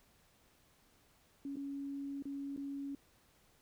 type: tone with dropouts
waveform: sine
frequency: 279 Hz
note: C#4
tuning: 11 cents sharp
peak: -39 dBFS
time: 1.45-2.95 s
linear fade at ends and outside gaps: 2 ms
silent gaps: 1.558-1.568 / 2.224-2.254 / 2.564-2.575 s
effects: pink hiss -69 dBFS RMS until 3.61 s